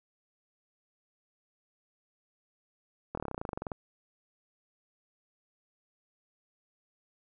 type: slowing click train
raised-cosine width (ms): 1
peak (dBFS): -21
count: 17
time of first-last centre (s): 3.15-3.718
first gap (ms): 24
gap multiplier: 1.05
effects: none